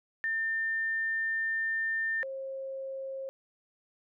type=tone pair in turn; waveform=sine; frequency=1800 / 536.1 Hz; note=A6 / C5; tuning=+39 / +42 cents; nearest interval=octave + major sixth; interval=2097 cents; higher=first; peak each=-28 / -35 dBFS; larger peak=first; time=0.24-2.23 / 2.23-3.29 s; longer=first; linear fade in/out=0 ms; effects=none